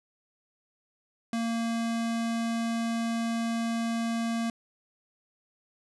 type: tone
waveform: square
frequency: 230 Hz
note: A#3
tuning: 23 cents flat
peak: -28 dBFS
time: 1.33-4.5 s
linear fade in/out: 2 ms
effects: resampled to 24000 Hz